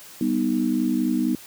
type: chord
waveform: sine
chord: G augmented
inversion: none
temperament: equal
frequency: 196 / 246.9 / 311.1 Hz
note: G3 / B3 / D#4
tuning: 0 / 0 / 0 cents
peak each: -27 / -22 / -24 dBFS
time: 0.21-1.35 s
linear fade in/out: 2 ms
effects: white hiss -44 dBFS RMS until 1.46 s + high-pass 60 Hz 12 dB/octave